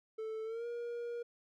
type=tone with pitch glide; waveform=triangle; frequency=440 to 474.3 Hz; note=A4 to A#4; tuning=0 to +30 cents; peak=-36 dBFS; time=0.18-1.23 s; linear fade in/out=10 ms; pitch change=+130 cents; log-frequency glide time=0.44-0.66 s; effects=none